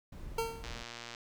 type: noise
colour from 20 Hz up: brown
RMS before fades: -45 dBFS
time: 0.12-0.83 s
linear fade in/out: 5 ms
type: tone with exponential decay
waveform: 25% pulse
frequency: 455 Hz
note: A#4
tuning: 42 cents flat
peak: -25 dBFS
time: 0.38-0.78 s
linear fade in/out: 5 ms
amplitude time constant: 86 ms
type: click train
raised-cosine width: 0.2 ms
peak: -26 dBFS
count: 61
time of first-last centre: 0.64-1.148 s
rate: 118 Hz
effects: none